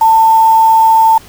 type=tone with quantisation; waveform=sine; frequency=893 Hz; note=A5; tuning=25 cents sharp; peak=-4 dBFS; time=0.01-1.18 s; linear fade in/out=5 ms; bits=4; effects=pink hiss -38 dBFS RMS until 1.28 s